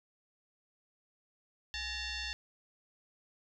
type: tone with frequency modulation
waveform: sine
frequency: 830.6 Hz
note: G#5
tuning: in tune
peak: -36 dBFS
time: 1.74-2.33 s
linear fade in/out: 0 ms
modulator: 893 Hz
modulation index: 5.1
effects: none